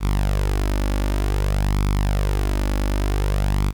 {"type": "tone with flanger", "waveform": "sawtooth", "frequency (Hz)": 49.52, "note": "G1", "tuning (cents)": 18, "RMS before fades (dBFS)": -20, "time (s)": [0, 3.73], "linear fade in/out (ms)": 50, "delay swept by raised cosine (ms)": [0.85, 3.55], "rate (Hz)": 0.54, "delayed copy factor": 0.55, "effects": ["9-bit"]}